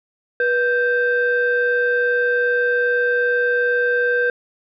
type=tone pair together; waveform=sine; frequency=486.5 / 1568 Hz; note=B4 / G6; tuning=-26 / 0 cents; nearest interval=octave + minor sixth; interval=2026 cents; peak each=-17 dBFS; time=0.4-4.3 s; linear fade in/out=2 ms; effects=tanh soft clip ceiling -10 dBFS